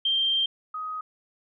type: tone pair in turn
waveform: sine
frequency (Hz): 3164 / 1255.6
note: G7 / D#6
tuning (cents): +15 / +15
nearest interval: octave + major third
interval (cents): 1600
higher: first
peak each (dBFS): -21 / -30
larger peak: first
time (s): 0.05-0.46 / 0.74-1.01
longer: first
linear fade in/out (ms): 5
effects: none